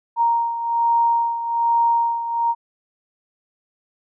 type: beating tone pair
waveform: sine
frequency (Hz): 932.3 / 933.5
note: A#5 / A#5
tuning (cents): 0 / +2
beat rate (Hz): 1.2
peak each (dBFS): -17 / -23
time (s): 0.16-2.55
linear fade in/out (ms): 50
effects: none